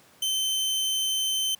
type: tone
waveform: sawtooth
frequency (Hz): 3084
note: G7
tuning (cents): -29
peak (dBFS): -21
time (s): 0.22-1.55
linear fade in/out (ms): 5
effects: pink hiss -56 dBFS RMS until 1.59 s + high-pass 150 Hz 12 dB/octave